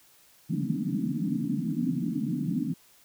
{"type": "band-pass noise", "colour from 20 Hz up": "white", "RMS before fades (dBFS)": -29, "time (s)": [0.49, 2.74], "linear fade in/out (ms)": 10, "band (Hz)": [140, 300], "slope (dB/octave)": 96, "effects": ["white hiss -59 dBFS RMS until 3.04 s"]}